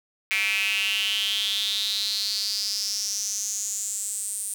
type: tone with high-pass filter sweep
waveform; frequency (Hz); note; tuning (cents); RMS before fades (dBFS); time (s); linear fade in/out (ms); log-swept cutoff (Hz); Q
square; 102.2; G#2; -27; -27; 0.31-4.54; 0; 2300 to 9100; 7.2
effects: none